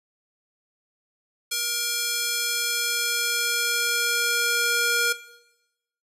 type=tone with high-pass filter sweep; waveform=square; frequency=472.8 Hz; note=A#4; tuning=24 cents sharp; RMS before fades=-24 dBFS; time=1.51-5.13 s; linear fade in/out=10 ms; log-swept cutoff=3500 to 1400 Hz; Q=0.71; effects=noise-tail reverb RT60 0.9 s tail -17 dB re dry + resampled to 32000 Hz

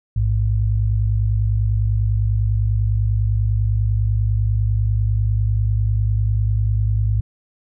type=tone pair together; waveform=sine; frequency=56.36 / 106.4 Hz; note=A1 / G#2; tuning=+42 / +42 cents; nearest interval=major seventh; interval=1100 cents; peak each=-19 / -17 dBFS; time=0.16-7.21 s; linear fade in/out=5 ms; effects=none

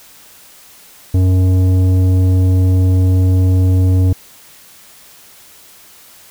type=tone with tanh clipping; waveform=triangle; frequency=92.5 Hz; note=F#2; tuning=in tune; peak=-10 dBFS; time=1.14-4.13 s; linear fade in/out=5 ms; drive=15 dB; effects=white hiss -42 dBFS RMS until 6.3 s

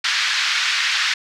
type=band-pass noise; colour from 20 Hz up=pink; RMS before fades=-20 dBFS; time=0.04-1.14 s; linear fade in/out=5 ms; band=1500 to 5200 Hz; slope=24 dB/octave; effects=none

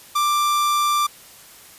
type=tone; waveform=45% pulse; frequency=1180 Hz; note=D6; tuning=8 cents sharp; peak=-17 dBFS; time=0.15-1.07 s; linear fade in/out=10 ms; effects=white hiss -45 dBFS RMS until 1.78 s + resampled to 32000 Hz

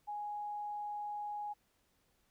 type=tone; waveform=sine; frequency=830.6 Hz; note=G#5; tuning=in tune; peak=-38 dBFS; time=0.07-1.54 s; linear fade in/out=20 ms; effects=pink hiss -75 dBFS RMS until 2.3 s

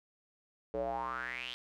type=tone with band-pass filter sweep; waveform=square; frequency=61.9 Hz; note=B1; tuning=5 cents sharp; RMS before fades=-38 dBFS; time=0.74-1.54 s; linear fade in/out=0 ms; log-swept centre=480 to 3400 Hz; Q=7.3; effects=none

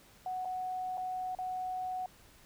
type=tone with dropouts; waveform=sine; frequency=740 Hz; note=F#5; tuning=in tune; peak=-34 dBFS; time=0.26-2.06 s; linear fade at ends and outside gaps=2 ms; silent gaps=0.449-0.454 / 0.973-0.978 / 1.35-1.387 s; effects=pink hiss -60 dBFS RMS until 2.45 s

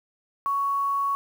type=tone with quantisation; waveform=sine; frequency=1115 Hz; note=C#6; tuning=10 cents sharp; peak=-22 dBFS; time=0.46-1.15 s; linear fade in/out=0 ms; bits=8; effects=none

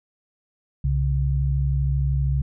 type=tone pair together; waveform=sine; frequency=65 / 137.73 Hz; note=C2 / C#3; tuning=-11 / -11 cents; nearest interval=octave + minor second; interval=1300 cents; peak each=-21 / -22 dBFS; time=0.84-2.42 s; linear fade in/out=5 ms; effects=none

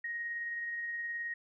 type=tone with tremolo; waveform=sine; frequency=1875 Hz; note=A#6; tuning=10 cents sharp; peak=-34 dBFS; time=0.04-1.34 s; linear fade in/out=5 ms; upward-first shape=sine; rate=19 Hz; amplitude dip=25%; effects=none

